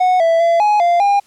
triangle tone with pitch steps, 735 / 662 / 675 / 837 / 694 / 806 Hz, F#5 / E5 / E5 / G#5 / F5 / G5, -12 / +7 / +41 / +13 / -11 / +48 cents, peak -8 dBFS, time 0-1.2 s, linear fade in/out 10 ms, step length 200 ms, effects white hiss -52 dBFS RMS until 1.26 s + low-pass 9000 Hz 12 dB/octave

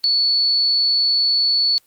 sine tone, 4435 Hz, C#8, in tune, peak -14 dBFS, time 0.04-1.78 s, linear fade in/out 0 ms, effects white hiss -58 dBFS RMS until 1.86 s + Opus 24 kbps

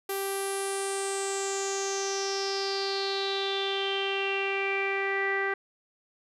sawtooth tone with low-pass filter sweep, 392 Hz, G4, in tune, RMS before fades -30 dBFS, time 0.09-5.54 s, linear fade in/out 5 ms, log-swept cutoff 12000 to 1800 Hz, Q 7.2, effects none

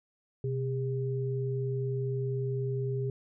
sine tone pair together, 127.82 / 403.7 Hz, C3 / G#4, -40 / -49 cents, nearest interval octave + minor sixth, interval 1991 cents, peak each -30 / -34 dBFS, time 0.44-3.1 s, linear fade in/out 2 ms, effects none

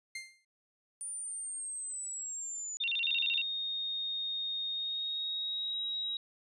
sawtooth tone with exponential decay, 2102 Hz, C7, 7 cents sharp, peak -33 dBFS, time 0.15-0.45 s, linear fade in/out 5 ms, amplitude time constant 64 ms
sine linear sweep, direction down, 9340 to 6910 Hz, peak -37 dBFS, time 1.01-2.77 s, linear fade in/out 0 ms
sine tone with vibrato, 3158 Hz, G7, 12 cents sharp, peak -30 dBFS, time 2.8-3.42 s, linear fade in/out 10 ms, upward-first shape square, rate 13 Hz, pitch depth 240 cents each way
sine tone with pitch glide, 3700 to 3826 Hz, A#7 to A#7, -14 to +44 cents, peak -33 dBFS, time 3.04-6.17 s, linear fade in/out 2 ms, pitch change +58 cents, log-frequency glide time 4.71-5.79 s
effects resampled to 24000 Hz

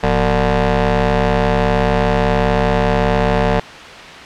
15% pulse ring-modulated tone, 138.59 Hz, C#3, in tune, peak -3 dBFS, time 0.03-3.6 s, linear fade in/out 5 ms, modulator 314 Hz, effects white hiss -32 dBFS RMS until 4.25 s + low-pass 3000 Hz 12 dB/octave

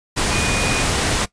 sine tone in noise, 2460 Hz, D#7, 20 cents flat, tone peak -22 dBFS, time 0.31-0.84 s, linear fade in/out 20 ms, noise pink, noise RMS -19 dBFS, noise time 0.16-1.26 s, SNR -6 dB, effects noise-tail reverb RT60 0.1 s tail -18 dB re dry + resampled to 22050 Hz

